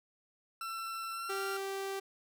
40% pulse tone with pitch glide, 1344 to 1385 Hz, E6 to F6, +33 to -15 cents, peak -37 dBFS, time 0.61-1.57 s, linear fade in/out 2 ms, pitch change +52 cents, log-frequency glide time 1.11-1.43 s
sawtooth tone, 390.2 Hz, G4, 8 cents flat, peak -32 dBFS, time 1.29-2 s, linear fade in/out 10 ms
effects none

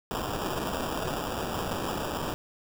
white noise with sample-and-hold, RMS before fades -32 dBFS, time 0.11-2.34 s, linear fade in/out 0 ms, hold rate 2100 Hz, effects none

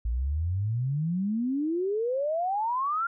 sine exponential sweep, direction up, 54.8 to 1409 Hz, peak -25 dBFS, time 0.05-3.07 s, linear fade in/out 5 ms, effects none

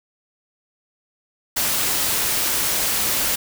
white noise, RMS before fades -21 dBFS, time 1.56-3.36 s, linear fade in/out 10 ms, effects none

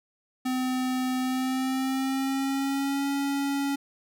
square tone with pitch glide, 255.9 to 279.1 Hz, C4 to C#4, -38 to +12 cents, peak -26 dBFS, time 0.45-3.76 s, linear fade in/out 10 ms, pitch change +150 cents, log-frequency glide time 1.19-3.08 s, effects none

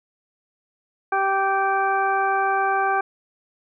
harmonic tone, 389.6 Hz, G4, 11 cents flat, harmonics 1 / 2 / 3 / 4 / 6, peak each -27 / -21 / -25 / -25 / -36 dBFS, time 1.12-3.01 s, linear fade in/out 5 ms, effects none

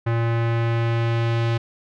square tone with low-pass filter sweep, 115.9 Hz, A#2, 10 cents flat, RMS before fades -21 dBFS, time 0.06-1.58 s, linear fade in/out 10 ms, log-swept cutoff 1900 to 3500 Hz, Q 1.2, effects none

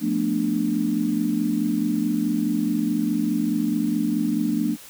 sine chord, B half-diminished seventh, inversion second, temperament just, 177.8 / 222.2 / 246.9 / 296.3 Hz, F3 / A3 / B3 / D4, +31 / +17 / 0 / +15 cents, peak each -29 / -24 / -27 / -24 dBFS, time 0-4.77 s, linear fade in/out 50 ms, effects white hiss -44 dBFS RMS until 4.89 s

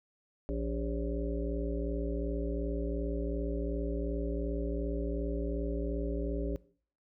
harmonic tone with a mistuned harmonic, 57.2 Hz, A#1, 32 cents flat, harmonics 1 / 3 / 5 / 7 / 9 / 10, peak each -34 / -42 / -38 / -39 / -44 / -43 dBFS, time 0.49-6.56 s, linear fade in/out 0 ms, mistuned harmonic 9, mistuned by +48 cents, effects noise-tail reverb RT60 0.5 s tail -20 dB re dry

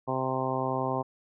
harmonic tone, 130.81 Hz, C3, in tune, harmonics 1 / 2 / 3 / 4 / 5 / 6 / 7 / 8, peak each -35 / -35 / -35 / -35 / -35 / -35 / -35 / -35 dBFS, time 0.07-1.03 s, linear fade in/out 20 ms, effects none

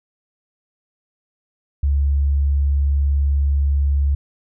sine tone, 70.4 Hz, C#2, 27 cents sharp, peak -14 dBFS, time 1.83-4.15 s, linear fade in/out 5 ms, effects none

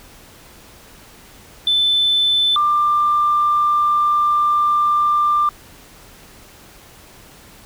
sine tone pair in turn, 3520 / 1189 Hz, A7 / D6, 0 / +21 cents, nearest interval octave + perfect fifth, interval 1879 cents, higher first, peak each -12 dBFS, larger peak neither, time 1.67-2.56 / 2.56-5.49 s, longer second, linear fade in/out 2 ms, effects tanh soft clip ceiling -8 dBFS + pink hiss -44 dBFS RMS until 7.65 s

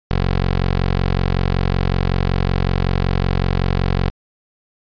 15% pulse tone, 45.34 Hz, F#1, 34 cents flat, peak -9 dBFS, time 0.11-4.1 s, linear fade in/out 0 ms, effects resampled to 11025 Hz

